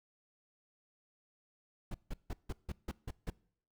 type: noise bursts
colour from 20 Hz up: brown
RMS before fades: -38 dBFS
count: 8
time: 1.91-3.302 s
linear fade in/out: 5 ms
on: 34 ms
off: 160 ms
effects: noise-tail reverb RT60 0.6 s tail -23 dB re dry